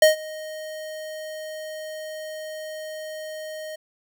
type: tone with ADSR envelope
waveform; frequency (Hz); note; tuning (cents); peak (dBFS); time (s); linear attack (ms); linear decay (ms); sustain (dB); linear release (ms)
square; 622.3; D#5; 0; -10; 0.02-3.76; 4; 130; -23; 9
effects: none